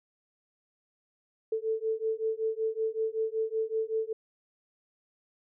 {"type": "beating tone pair", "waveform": "sine", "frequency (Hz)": [440, 445.3], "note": ["A4", "A4"], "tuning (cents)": [0, 21], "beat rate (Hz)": 5.3, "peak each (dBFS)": [-31, -31], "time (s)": [1.52, 4.13], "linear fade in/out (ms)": 5, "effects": []}